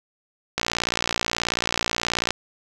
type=click train; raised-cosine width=0.2 ms; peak=-4 dBFS; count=102; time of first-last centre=0.58-2.306 s; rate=58.5 Hz; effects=none